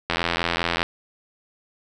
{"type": "click train", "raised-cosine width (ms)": 0.3, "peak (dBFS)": -5, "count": 63, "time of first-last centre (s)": [0.1, 0.829], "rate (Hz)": 85, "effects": []}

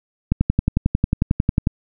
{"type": "click train", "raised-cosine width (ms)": 5, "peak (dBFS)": -3, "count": 16, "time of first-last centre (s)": [0.32, 1.671], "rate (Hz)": 11.1, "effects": []}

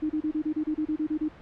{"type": "tone bursts", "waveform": "sine", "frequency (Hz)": 307.7, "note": "D#4", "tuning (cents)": -19, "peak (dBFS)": -24, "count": 12, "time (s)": [0.02, 1.286], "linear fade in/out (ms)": 10, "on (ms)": 78, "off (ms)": 30, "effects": ["pink hiss -49 dBFS RMS until 1.41 s", "low-pass 2000 Hz 12 dB/octave"]}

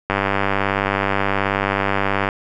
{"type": "click train", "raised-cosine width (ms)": 0.5, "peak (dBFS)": -3, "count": 217, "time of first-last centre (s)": [0.1, 2.288], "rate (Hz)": 98.7, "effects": []}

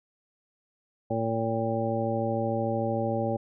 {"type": "harmonic tone", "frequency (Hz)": 113.3, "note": "A#2", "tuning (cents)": -49, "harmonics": [1, 2, 3, 4, 5, 7], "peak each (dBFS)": [-32, -32, -34, -35, -30, -33], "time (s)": [1.1, 3.37], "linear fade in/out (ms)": 10, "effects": []}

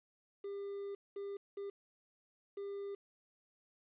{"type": "tone bursts at uneven times", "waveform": "triangle", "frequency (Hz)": 400, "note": "G4", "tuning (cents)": 35, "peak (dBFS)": -38, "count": 4, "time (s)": [[0.44, 0.95], [1.16, 1.37], [1.57, 1.7], [2.57, 2.95]], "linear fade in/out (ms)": 5, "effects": ["resampled to 8000 Hz", "11-bit"]}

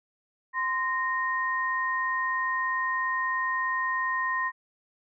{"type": "tone pair together", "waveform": "sine", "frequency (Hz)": [1038, 1854.9], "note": ["C6", "A#6"], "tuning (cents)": [-14, -9], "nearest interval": "minor seventh", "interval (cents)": 1005, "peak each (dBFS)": -28, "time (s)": [0.53, 4.52], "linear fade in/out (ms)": 50, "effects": []}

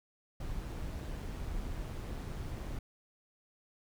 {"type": "noise with amplitude modulation", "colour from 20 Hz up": "brown", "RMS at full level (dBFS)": -38, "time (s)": [0.4, 2.79], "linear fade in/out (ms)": 5, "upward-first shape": "sine", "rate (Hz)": 151, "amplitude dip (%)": 30, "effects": []}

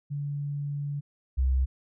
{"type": "tone pair in turn", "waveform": "sine", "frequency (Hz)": [143.7, 65.21], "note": ["D3", "C2"], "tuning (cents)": [-37, -5], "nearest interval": "octave + major second", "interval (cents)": 1368, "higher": "first", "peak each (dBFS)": [-29, -21], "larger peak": "second", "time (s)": [[0.1, 1.01], [1.37, 1.66]], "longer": "first", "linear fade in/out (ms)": 20, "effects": []}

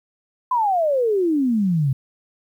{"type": "exponential sweep", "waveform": "sine", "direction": "down", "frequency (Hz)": [1033, 128.4], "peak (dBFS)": -16, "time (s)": [0.51, 1.93], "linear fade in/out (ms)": 5, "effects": ["9-bit"]}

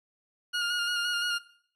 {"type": "tone with vibrato", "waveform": "20% pulse", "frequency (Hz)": 1426, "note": "F6", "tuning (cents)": 36, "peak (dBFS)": -22, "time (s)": [0.53, 1.39], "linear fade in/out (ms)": 20, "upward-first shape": "square", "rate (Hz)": 5.8, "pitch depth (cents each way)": 21, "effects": ["noise-tail reverb RT60 0.6 s tail -19 dB re dry", "low-pass 8000 Hz 12 dB/octave"]}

